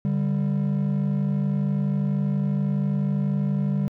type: tone pair together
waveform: triangle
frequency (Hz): 144.82 / 197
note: D3 / G3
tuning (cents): -24 / +9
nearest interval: perfect fourth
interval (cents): 533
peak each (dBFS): -21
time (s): 0.05-3.88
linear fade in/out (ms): 0
effects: tanh soft clip ceiling -14 dBFS